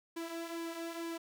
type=tone with flanger; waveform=sawtooth; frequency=333.5 Hz; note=E4; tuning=20 cents sharp; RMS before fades=-41 dBFS; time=0.16-1.18 s; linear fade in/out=10 ms; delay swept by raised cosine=1.4 to 4 ms; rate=2.2 Hz; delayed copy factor=-0.55; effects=none

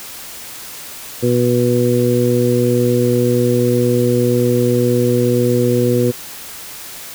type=harmonic tone; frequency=121.9 Hz; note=B2; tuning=22 cents flat; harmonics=1 / 2 / 3 / 4; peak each=-17 / -17 / -17 / -17 dBFS; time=1.22-6.12 s; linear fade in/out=20 ms; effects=white hiss -32 dBFS RMS until 7.14 s

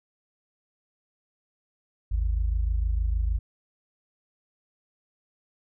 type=tone pair together; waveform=sine; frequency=52.97 / 79.5 Hz; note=G#1 / D#2; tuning=+35 / +38 cents; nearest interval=perfect fifth; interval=703 cents; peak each=-23 / -30 dBFS; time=2.11-3.39 s; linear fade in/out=10 ms; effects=none

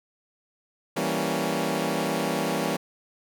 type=chord; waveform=15% pulse; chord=E diminished seventh; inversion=none; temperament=equal; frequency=164.81 / 196 / 233.1 / 277.2 Hz; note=E3 / G3 / Bb3 / Db4; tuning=0 / 0 / 0 / 0 cents; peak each=-24 dBFS; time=0.96-2.77 s; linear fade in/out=10 ms; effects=none

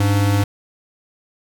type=tone pair together; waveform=square; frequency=101.61 / 287.4 Hz; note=G#2 / D4; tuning=-37 / -37 cents; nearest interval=octave + tritone; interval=1800 cents; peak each=-15 / -25 dBFS; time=0-0.44 s; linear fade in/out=5 ms; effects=none

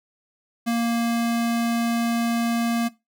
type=tone; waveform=square; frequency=233.1 Hz; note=A#3; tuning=in tune; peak=-21 dBFS; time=0.66-2.89 s; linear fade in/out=20 ms; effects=noise-tail reverb RT60 0.2 s tail -17 dB re dry

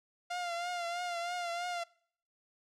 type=tone with vibrato; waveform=sawtooth; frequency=698.5 Hz; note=F5; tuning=in tune; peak=-31 dBFS; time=0.3-1.84 s; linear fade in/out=10 ms; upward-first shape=triangle; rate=3.1 Hz; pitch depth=52 cents each way; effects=noise-tail reverb RT60 0.6 s tail -24 dB re dry + low-pass 7000 Hz 12 dB/octave

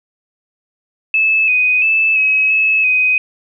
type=tone with pitch steps; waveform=sine; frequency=2611 / 2498 / 2626 / 2555 / 2590 / 2509 Hz; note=E7 / D#7 / E7 / D#7 / E7 / D#7; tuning=-17 / +6 / -7 / +45 / -31 / +14 cents; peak=-10 dBFS; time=1.14-3.18 s; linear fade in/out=2 ms; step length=340 ms; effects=none

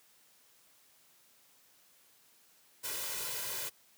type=noise with comb filter; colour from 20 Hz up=white; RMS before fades=-38 dBFS; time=2.83-3.7 s; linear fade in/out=20 ms; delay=2 ms; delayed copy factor=+0.7; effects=white hiss -65 dBFS RMS until 3.97 s + high-pass 100 Hz 12 dB/octave

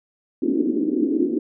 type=band-pass noise; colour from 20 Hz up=white; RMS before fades=-21 dBFS; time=0.42-1.39 s; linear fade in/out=5 ms; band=250 to 350 Hz; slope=48 dB/octave; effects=none

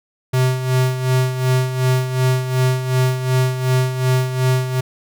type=tone with tremolo; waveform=square; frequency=128.7 Hz; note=C3; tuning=28 cents flat; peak=-13 dBFS; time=0.33-4.81 s; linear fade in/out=10 ms; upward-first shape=sine; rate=2.7 Hz; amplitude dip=65%; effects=none

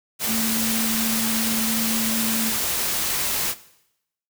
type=tone in noise; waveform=sine; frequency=223.9 Hz; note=A3; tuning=30 cents sharp; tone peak=-24 dBFS; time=0.26-2.53 s; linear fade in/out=50 ms; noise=white; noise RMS=-24 dBFS; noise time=0.19-3.55 s; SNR=-3 dB; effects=noise-tail reverb RT60 0.8 s tail -17 dB re dry

